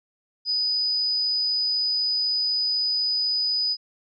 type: tone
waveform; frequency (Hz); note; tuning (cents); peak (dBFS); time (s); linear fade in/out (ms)
sine; 4978; D#8; 0; -21; 0.45-3.77; 50
effects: none